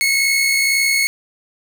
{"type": "tone pair together", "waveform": "sawtooth", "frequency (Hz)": [2133, 2195], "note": ["C7", "C#7"], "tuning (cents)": [33, -18], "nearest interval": "unison", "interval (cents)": 49, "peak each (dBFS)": [-20, -11], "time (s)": [0.01, 1.07], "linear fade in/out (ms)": 0, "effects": []}